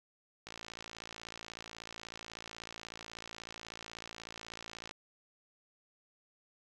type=click train; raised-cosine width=0.2 ms; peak=-27 dBFS; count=251; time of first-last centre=0.47-4.91 s; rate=56.3 Hz; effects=none